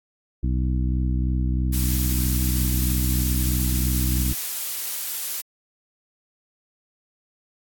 harmonic tone, 63.1 Hz, B1, 38 cents sharp, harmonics 1 / 2 / 3 / 4 / 5, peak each -21 / -27 / -31 / -33 / -35 dBFS, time 0.43-4.33 s, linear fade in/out 5 ms
blue noise, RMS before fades -28 dBFS, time 1.72-5.42 s, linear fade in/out 20 ms
effects AAC 64 kbps

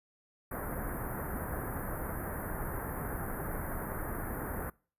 pink band-stop noise, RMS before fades -37 dBFS, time 0.51-4.7 s, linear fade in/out 5 ms, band 1800 to 11000 Hz, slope 48 dB/octave, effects noise-tail reverb RT60 0.4 s tail -24 dB re dry + resampled to 32000 Hz

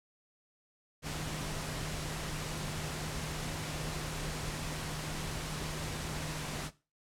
sine tone in noise, 153.8 Hz, D#3, 20 cents flat, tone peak -41 dBFS, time 1.02-6.71 s, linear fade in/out 50 ms, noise pink, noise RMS -39 dBFS, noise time 1.02-6.71 s, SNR -5 dB, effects noise-tail reverb RT60 0.3 s tail -17 dB re dry + low-pass 10000 Hz 12 dB/octave

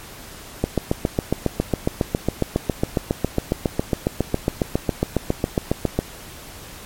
click train, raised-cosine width 2 ms, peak -4 dBFS, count 40, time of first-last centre 0.64-5.99 s, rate 7.29 Hz, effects pink hiss -39 dBFS RMS until 6.85 s + MP3 64 kbps

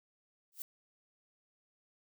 violet noise with exponential growth, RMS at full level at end -37 dBFS, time 0.52-0.62 s, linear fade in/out 1 ms, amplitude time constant 21 ms, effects none

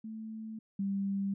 sine tone pair in turn, 220 / 197.25 Hz, A3 / G3, 0 / +11 cents, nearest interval major second, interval 189 cents, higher first, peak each -39 / -30 dBFS, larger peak second, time 0.04-0.59 / 0.79-1.34 s, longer neither, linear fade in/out 5 ms, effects none

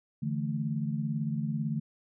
sine chord, D suspended second, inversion none, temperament equal, 146.83 / 164.81 / 220 Hz, D3 / E3 / A3, 0 / 0 / 0 cents, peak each -32 / -35 / -33 dBFS, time 0.22-1.8 s, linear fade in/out 10 ms, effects none

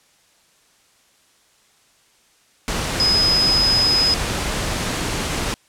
sine tone in noise, 5050 Hz, D#8, 25 cents sharp, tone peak -14 dBFS, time 3-4.14 s, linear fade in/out 0 ms, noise pink, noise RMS -23 dBFS, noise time 2.68-5.54 s, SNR +6 dB, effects white hiss -57 dBFS RMS until 5.68 s + low-pass 9000 Hz 12 dB/octave

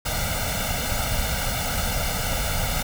pink noise with comb filter, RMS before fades -25 dBFS, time 0.05-2.83 s, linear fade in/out 10 ms, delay 1.4 ms, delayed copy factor +0.95, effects none

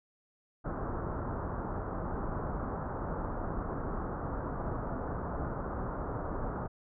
pink low-pass noise, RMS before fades -36 dBFS, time 0.64-6.68 s, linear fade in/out 20 ms, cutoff 1400 Hz, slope 48 dB/octave, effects none

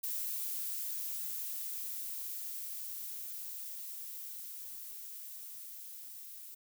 violet noise with level ramp, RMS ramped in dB -37 to -49 dBFS, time 0.03-6.55 s, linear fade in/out 10 ms, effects none

